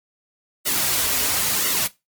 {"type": "noise with flanger", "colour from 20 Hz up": "white", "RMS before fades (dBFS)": -21, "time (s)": [0.65, 1.88], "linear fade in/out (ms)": 20, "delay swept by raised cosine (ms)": [1.2, 6.1], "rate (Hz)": 0.98, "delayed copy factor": -0.6, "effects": ["noise-tail reverb RT60 0.2 s tail -17 dB re dry", "MP3 96 kbps"]}